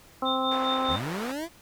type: harmonic tone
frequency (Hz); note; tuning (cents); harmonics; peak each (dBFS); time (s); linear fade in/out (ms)
261.6; C4; 0; 1 / 2 / 3 / 4 / 5; -31 / -31 / -31 / -31 / -31; 0.22-0.96; 5
type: tone with tremolo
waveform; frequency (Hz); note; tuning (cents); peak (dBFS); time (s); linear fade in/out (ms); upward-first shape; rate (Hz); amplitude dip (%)
sine; 3622; A7; +49; -27; 0.25-1; 20; sine; 4.9; 85
type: band-pass noise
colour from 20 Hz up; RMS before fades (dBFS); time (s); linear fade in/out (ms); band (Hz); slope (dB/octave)
white; -38; 0.51-1.32; 5; 430 to 1500; 12
type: linear sweep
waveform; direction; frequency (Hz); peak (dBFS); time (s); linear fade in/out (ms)
25% pulse; up; 55.1 to 349.2; -27; 0.87-1.49; 50
effects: pink hiss -54 dBFS RMS until 1.61 s